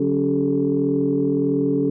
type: tone cluster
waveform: sine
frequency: 143.9 / 185.6 / 281.2 / 393.7 / 435.2 Hz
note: D3 / F#3 / C#4 / G4 / A4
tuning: -35 / +6 / +25 / +8 / -19 cents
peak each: -27 / -28 / -19 / -26 / -23 dBFS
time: 0-1.9 s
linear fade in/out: 5 ms
effects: tanh soft clip ceiling -7 dBFS